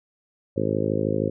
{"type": "harmonic tone", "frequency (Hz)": 53, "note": "G#1", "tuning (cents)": 36, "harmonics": [2, 3, 4, 5, 6, 7, 8, 9, 10], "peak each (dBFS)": [-30, -30, -30, -30, -30, -30, -30, -30, -30], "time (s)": [0.56, 1.3], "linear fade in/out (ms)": 10, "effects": []}